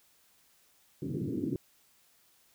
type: band-pass noise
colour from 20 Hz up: white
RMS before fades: -34 dBFS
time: 1.02-1.56 s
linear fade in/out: 2 ms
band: 100 to 370 Hz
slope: 48 dB/octave
effects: white hiss -66 dBFS RMS until 2.54 s